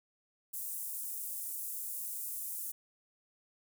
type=high-pass noise; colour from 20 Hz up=pink; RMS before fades=-40 dBFS; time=0.53-2.72 s; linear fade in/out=10 ms; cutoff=9300 Hz; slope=24 dB/octave; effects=none